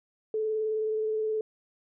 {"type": "tone with vibrato", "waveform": "sine", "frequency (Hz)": 434.5, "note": "A4", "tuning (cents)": -22, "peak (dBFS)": -26, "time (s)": [0.34, 1.41], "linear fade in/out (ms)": 2, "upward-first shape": "triangle", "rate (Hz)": 19, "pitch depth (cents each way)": 21, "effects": []}